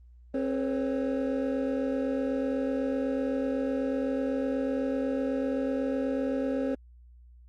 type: tone cluster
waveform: triangle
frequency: 266.9 / 431.3 / 502 / 550 Hz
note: C4 / A4 / B4 / C#5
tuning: +35 / -35 / +28 / -14 cents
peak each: -27 / -35 / -33 / -31 dBFS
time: 0.34-6.75 s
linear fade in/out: 5 ms
effects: added 60 Hz sine -50 dBFS peak until 7.48 s + Opus 24 kbps